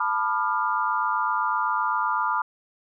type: chord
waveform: sine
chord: B half-diminished seventh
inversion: third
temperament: equal with one note detuned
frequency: 880 / 987.8 / 1200 / 1396.9 Hz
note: A5 / B5 / D6 / F6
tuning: 0 / 0 / +37 / 0 cents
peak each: -29 / -26 / -26 / -29 dBFS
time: 0-2.42 s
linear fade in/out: 5 ms
effects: none